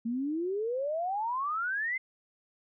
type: exponential sweep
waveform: sine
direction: up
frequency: 223.8 to 2107 Hz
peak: -29 dBFS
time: 0.05-1.98 s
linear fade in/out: 10 ms
effects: none